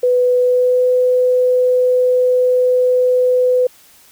sine tone with pitch glide, 496.8 to 502 Hz, B4 to B4, +10 to +28 cents, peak -10 dBFS, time 0.03-3.67 s, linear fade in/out 5 ms, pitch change +18 cents, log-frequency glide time 0.39-0.85 s, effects white hiss -47 dBFS RMS until 4.11 s

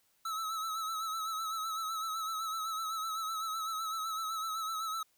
square tone with vibrato, 1300 Hz, E6, 24 cents flat, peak -35 dBFS, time 0.25-5.03 s, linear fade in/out 5 ms, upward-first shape sine, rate 7.9 Hz, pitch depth 47 cents each way, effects white hiss -72 dBFS RMS until 5.17 s

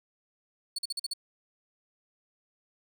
35% pulse tone bursts, 4435 Hz, C#8, in tune, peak -29 dBFS, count 6, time 0.76-1.136 s, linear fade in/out 5 ms, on 26 ms, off 44 ms, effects none

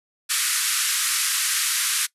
white band-pass noise, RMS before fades -23 dBFS, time 0.29-2.07 s, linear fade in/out 20 ms, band 1200 to 12000 Hz, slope 48 dB/octave, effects noise-tail reverb RT60 0.1 s tail -21 dB re dry + resampled to 32000 Hz

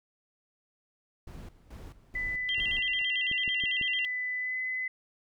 brown noise with tremolo, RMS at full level -43 dBFS, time 1.27-3.02 s, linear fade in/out 5 ms, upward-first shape square, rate 2.3 Hz, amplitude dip 80%
sine tone with pitch glide, 1999 to 2022 Hz, B6 to B6, +20 to +40 cents, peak -30 dBFS, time 2.15-4.88 s, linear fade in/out 5 ms, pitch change +20 cents, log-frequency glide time 4.4-4.57 s
sine tone with vibrato, 2960 Hz, F#7, in tune, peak -29 dBFS, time 2.49-4.05 s, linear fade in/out 0 ms, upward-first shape square, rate 9 Hz, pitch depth 120 cents each way
clicks, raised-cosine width 3 ms, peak -30 dBFS, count 4, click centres 3.314 / 3.478 / 3.638 / 3.813 s
effects none

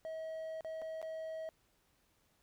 triangle tone with dropouts, 640 Hz, D#5, 49 cents sharp, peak -38 dBFS, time 0.05-1.49 s, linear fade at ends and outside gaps 0 ms, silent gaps 0.608-0.647 / 0.817-0.821 / 1.016-1.027 s, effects pink hiss -74 dBFS RMS until 2.42 s

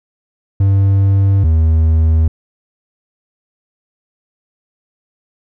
triangle tone pair in turn, 98 / 79.92 Hz, G2 / D#2, 0 / +47 cents, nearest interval major third, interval 353 cents, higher first, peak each -6 dBFS, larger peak neither, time 0.6-1.44 / 1.44-2.28 s, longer neither, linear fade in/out 5 ms, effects none

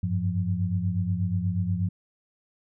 sine tone cluster, 93.3 / 101.6 / 176 Hz, F#2 / G#2 / F3, +15 / -38 / +14 cents, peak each -28 dBFS, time 0.03-1.89 s, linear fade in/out 5 ms, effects none

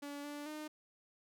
sawtooth tone with pitch steps, 286.6 / 291.7 / 305 Hz, D4 / D4 / D#4, -42 / -12 / -34 cents, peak -39 dBFS, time 0.02-0.68 s, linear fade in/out 10 ms, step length 220 ms, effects none

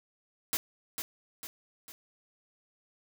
white noise with echo, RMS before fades -30 dBFS, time 0.53-0.57 s, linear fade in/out 0 ms, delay 450 ms, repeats 3, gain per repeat -6 dB, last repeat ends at 1.92 s, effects none

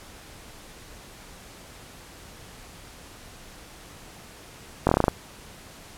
slowing click train, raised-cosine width 1 ms, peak -4 dBFS, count 8, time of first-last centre 4.87-5.082 s, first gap 21 ms, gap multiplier 1.12, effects pink hiss -46 dBFS RMS until 5.97 s + low-pass 12000 Hz 12 dB/octave

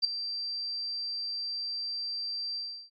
sine tone with ADSR envelope, 4699 Hz, D8, in tune, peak -19 dBFS, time 0.02-2.9 s, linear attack 27 ms, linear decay 5 ms, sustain -13 dB, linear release 340 ms, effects AAC 64 kbps

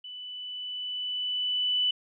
sine tone with level ramp, 2985 Hz, F#7, 15 cents sharp, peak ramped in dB -39 to -22 dBFS, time 0.04-1.91 s, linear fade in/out 5 ms, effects none

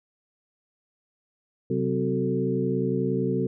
sine tone cluster, 132.2 / 189.3 / 259.8 / 372.8 / 444.1 Hz, C3 / F#3 / C4 / F#4 / A4, +18 / +40 / -12 / +13 / +16 cents, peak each -29 dBFS, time 1.7-3.47 s, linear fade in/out 5 ms, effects none

